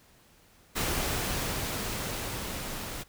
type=noise with level ramp; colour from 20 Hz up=pink; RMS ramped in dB=-29 to -38 dBFS; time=0.75-3.04 s; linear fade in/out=20 ms; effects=pink hiss -60 dBFS RMS until 3.08 s